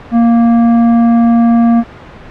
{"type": "tone with tanh clipping", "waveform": "triangle", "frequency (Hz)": 233.1, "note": "A#3", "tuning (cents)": 0, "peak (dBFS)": -7, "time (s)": [0.11, 1.84], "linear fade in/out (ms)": 50, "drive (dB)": 15, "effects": ["pink hiss -32 dBFS RMS until 2.3 s", "low-pass 2000 Hz 12 dB/octave"]}